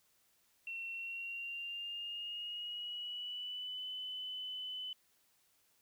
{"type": "tone with pitch glide", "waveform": "sine", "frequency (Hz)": [2716, 3014], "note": ["F7", "F#7"], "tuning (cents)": [-49, 31], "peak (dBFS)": -40, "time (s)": [0.67, 4.93], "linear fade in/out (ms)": 2, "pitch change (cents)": 180, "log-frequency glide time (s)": [0.92, 3.86], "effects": ["white hiss -73 dBFS RMS until 5.81 s"]}